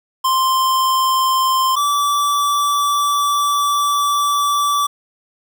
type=tone pair in turn; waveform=square; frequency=1046.5 / 1157.5 Hz; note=C6 / D6; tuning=0 / -25 cents; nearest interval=major second; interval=175 cents; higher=second; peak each=-14 / -15 dBFS; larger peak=first; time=0.24-1.76 / 1.76-4.87 s; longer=second; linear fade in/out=10 ms; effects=none